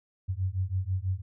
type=beating tone pair; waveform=sine; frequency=90.9 / 97 Hz; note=F#2 / G2; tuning=-30 / -18 cents; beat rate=6.1 Hz; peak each=-30 dBFS; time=0.28-1.22 s; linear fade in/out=20 ms; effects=none